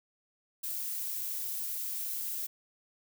violet noise, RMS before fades -36 dBFS, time 0.63-2.47 s, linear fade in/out 10 ms, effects none

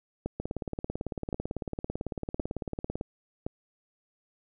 two click trains, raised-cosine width 2 ms, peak -19 / -18 dBFS, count 48 / 4, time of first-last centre 0.4-3.011 / 0.26-3.465 s, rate 18 / 0.936 Hz, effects none

